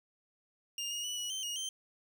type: tone with pitch steps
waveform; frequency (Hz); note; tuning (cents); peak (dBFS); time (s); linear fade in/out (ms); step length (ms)
25% pulse; 2816 / 2862 / 2957 / 2925 / 3107 / 2874 / 3123; F7 / F7 / F#7 / F#7 / G7 / F7 / G7; +14 / +42 / -2 / -21 / -16 / +49 / -7; -32; 0.78-1.69; 2; 130
effects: none